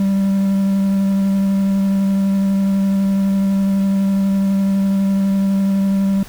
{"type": "tone with vibrato", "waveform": "triangle", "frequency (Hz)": 195.5, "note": "G3", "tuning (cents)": -4, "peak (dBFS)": -11, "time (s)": [0, 6.23], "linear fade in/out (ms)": 2, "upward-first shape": "triangle", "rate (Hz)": 12, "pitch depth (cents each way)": 13, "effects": ["pink hiss -39 dBFS RMS until 6.28 s"]}